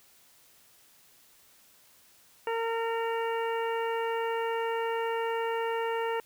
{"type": "harmonic tone with a mistuned harmonic", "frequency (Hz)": 457.3, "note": "A#4", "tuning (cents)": -33, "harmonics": [1, 2, 3, 4, 5, 6], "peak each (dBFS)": [-30, -33, -40, -40, -45, -43], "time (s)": [2.47, 6.2], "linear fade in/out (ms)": 2, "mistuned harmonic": 6, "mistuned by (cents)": 31, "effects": ["white hiss -60 dBFS RMS until 6.25 s"]}